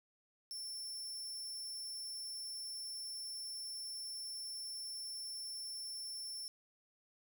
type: tone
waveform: sawtooth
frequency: 5390 Hz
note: E8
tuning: 38 cents sharp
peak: -40 dBFS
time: 0.51-6.48 s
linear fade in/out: 0 ms
effects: none